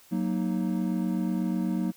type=chord; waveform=triangle; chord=D# minor; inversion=first; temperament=equal; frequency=185 / 233.1 / 311.1 Hz; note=F#3 / A#3 / D#4; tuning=0 / 0 / 0 cents; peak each=-26 / -28 / -30 dBFS; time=0.11-1.92 s; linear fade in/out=20 ms; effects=white hiss -56 dBFS RMS until 1.96 s